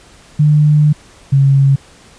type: tone pair in turn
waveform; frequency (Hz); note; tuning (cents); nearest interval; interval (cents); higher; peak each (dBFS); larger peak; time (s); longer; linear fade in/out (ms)
sine; 150 / 137.42; D3 / C#3; +37 / -15; major second; 152; first; -6; neither; 0.39-0.93 / 1.32-1.76; first; 10
effects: pink hiss -43 dBFS RMS until 2.18 s + resampled to 22050 Hz